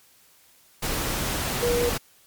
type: tone in noise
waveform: sine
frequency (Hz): 480.6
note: B4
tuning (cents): -47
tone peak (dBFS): -21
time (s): 1.62-1.9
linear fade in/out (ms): 10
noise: pink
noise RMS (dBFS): -27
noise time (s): 0.82-1.98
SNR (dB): +3
effects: white hiss -57 dBFS RMS until 2.26 s + MP3 96 kbps